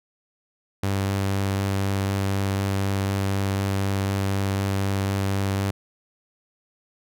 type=tone with vibrato; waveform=sawtooth; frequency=98 Hz; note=G2; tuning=in tune; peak=-18 dBFS; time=0.83-5.71 s; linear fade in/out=5 ms; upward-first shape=triangle; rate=4 Hz; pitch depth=11 cents each way; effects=none